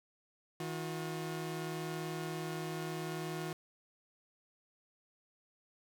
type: tone pair together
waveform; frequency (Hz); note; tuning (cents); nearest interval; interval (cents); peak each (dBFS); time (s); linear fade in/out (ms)
sawtooth; 159.27 / 359.2; D#3 / F4; +41 / +49; octave + major second; 1408; -36 / -37; 0.6-3.53; 2
effects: none